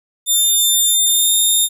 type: tone with pitch glide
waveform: 10% pulse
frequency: 3599 to 3653 Hz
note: A7 to A#7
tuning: +38 to -36 cents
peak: -5 dBFS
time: 0.26-1.69 s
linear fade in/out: 50 ms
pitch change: +26 cents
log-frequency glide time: 1.03-1.32 s
effects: none